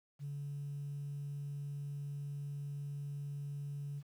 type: tone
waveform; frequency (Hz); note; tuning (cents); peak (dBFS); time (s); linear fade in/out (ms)
sine; 142.9; D3; -47; -38; 0.19-4.03; 50
effects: tanh soft clip ceiling -36 dBFS + 11-bit